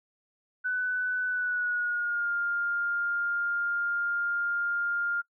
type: tone with pitch glide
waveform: sine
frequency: 1497 to 1404.8 Hz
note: F#6 to F6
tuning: +20 to +10 cents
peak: -26 dBFS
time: 0.64-5.22 s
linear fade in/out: 20 ms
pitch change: -110 cents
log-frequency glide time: 1.28-2.33 s
effects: noise-tail reverb RT60 0.1 s tail -24 dB re dry